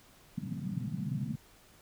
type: band-pass noise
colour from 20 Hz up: pink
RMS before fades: -36 dBFS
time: 0.37-1.36 s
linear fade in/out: 10 ms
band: 120 to 230 Hz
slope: 48 dB/octave
effects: pink hiss -60 dBFS RMS until 1.81 s